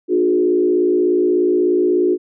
sine tone with frequency modulation, 360.1 Hz, F#4, 47 cents flat, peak -12 dBFS, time 0.08-2.18 s, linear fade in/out 50 ms, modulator 56.6 Hz, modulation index 0.93, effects none

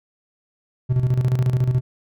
triangle tone with tremolo, 126.5 Hz, B2, 42 cents sharp, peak -12 dBFS, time 0.89-1.81 s, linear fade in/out 20 ms, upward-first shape square, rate 14 Hz, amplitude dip 60%, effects none

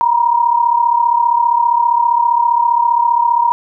sine tone pair together, 941.9 / 977 Hz, A#5 / B5, +18 / -19 cents, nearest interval minor second, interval 63 cents, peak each -11 / -15 dBFS, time 0.01-3.52 s, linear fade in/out 0 ms, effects none

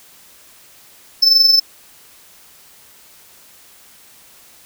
triangle tone with amplitude modulation, 5274 Hz, E8, in tune, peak -5 dBFS, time 1.22-1.6 s, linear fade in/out 10 ms, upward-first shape sine, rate 22.3 Hz, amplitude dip 55%, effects white hiss -46 dBFS RMS until 4.65 s

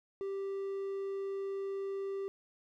triangle tone, 392 Hz, G4, in tune, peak -33 dBFS, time 0.21-2.28 s, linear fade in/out 0 ms, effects none

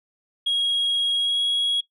sine tone with pitch glide, 3292 to 3319 Hz, G#7 to G#7, -16 to -2 cents, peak -17 dBFS, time 0.46-1.81 s, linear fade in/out 10 ms, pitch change +14 cents, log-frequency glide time 1.15-1.41 s, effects noise-tail reverb RT60 0.1 s tail -19 dB re dry + tanh soft clip ceiling -18 dBFS

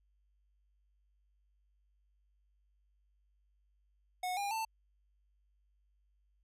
square tone with pitch steps, 731 / 806.4 / 889.6 Hz, F#5 / G5 / A5, -21 / +49 / +19 cents, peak -35 dBFS, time 4.23-4.65 s, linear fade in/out 5 ms, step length 140 ms, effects added 50 Hz sine -70 dBFS peak until 6.43 s + resampled to 32000 Hz

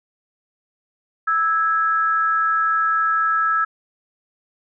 sine tone pair together, 1314 / 1654.1 Hz, E6 / G#6, -6 / -7 cents, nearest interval major third, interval 399 cents, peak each -17 / -22 dBFS, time 1.27-3.65 s, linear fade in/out 10 ms, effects none

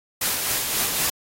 white noise with tremolo, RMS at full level -22 dBFS, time 0.21-1.1 s, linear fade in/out 5 ms, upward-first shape sine, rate 3.9 Hz, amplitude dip 35%, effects AAC 48 kbps

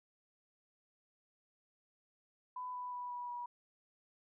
sine tone with pitch steps, 1000 / 991.9 / 984 / 976 / 968.2 Hz, B5 / B5 / B5 / B5 / B5, +21 / +7 / -7 / -21 / -35 cents, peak -40 dBFS, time 2.56-3.46 s, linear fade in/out 5 ms, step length 180 ms, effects none

